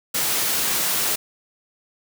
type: high-pass noise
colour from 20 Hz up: white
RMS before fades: -22 dBFS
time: 0.14-1.16 s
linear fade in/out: 10 ms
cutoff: 120 Hz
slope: 12 dB/octave
effects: none